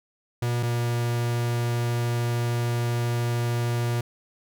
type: tone pair in turn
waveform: 45% pulse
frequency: 120.1 / 119.13 Hz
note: B2 / A#2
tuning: -48 / +38 cents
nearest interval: unison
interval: 14 cents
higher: first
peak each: -23 dBFS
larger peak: neither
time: 0.42-0.63 / 0.63-4.01 s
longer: second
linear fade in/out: 5 ms
effects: none